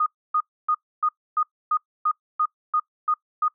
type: tone bursts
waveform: sine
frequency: 1236 Hz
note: D#6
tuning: 12 cents flat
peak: -18 dBFS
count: 11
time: 0-3.482 s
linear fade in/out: 5 ms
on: 62 ms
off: 280 ms
effects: noise-tail reverb RT60 0.1 s tail -22 dB re dry